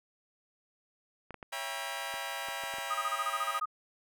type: clicks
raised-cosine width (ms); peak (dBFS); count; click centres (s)
0.5; -28; 8; 1.307 / 1.343 / 1.428 / 2.14 / 2.486 / 2.637 / 2.739 / 2.785
type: chord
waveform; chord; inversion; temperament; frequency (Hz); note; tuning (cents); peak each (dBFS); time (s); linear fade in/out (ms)
15% pulse; C# diminished seventh; none; just; 554.4 / 665.2 / 798.3 / 957.9; C#5 / E5 / G5 / Bb5; 0 / +16 / +31 / +47; -38 / -36 / -34 / -34; 1.52-3.6; 10
type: tone bursts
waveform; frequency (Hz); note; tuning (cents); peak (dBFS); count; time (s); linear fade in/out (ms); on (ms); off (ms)
sine; 1244.5; D#6; 0; -29; 11; 2.9-3.657; 10; 47; 24
effects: none